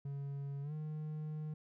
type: tone with pitch glide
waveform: triangle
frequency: 140 to 153.56 Hz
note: C#3 to D#3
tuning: +18 to -22 cents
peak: -37 dBFS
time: 0.05-1.54 s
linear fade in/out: 5 ms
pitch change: +160 cents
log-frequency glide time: 0.62-0.73 s
effects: none